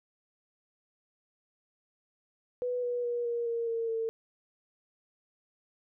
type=tone with pitch steps; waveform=sine; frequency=493.9 / 486.5 / 479.3 / 472.1 / 465.1 / 458.2 / 451.3 Hz; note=B4 / B4 / A#4 / A#4 / A#4 / A#4 / A4; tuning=0 / -26 / +48 / +22 / -4 / -30 / +44 cents; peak=-29 dBFS; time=2.62-4.09 s; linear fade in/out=0 ms; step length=210 ms; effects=none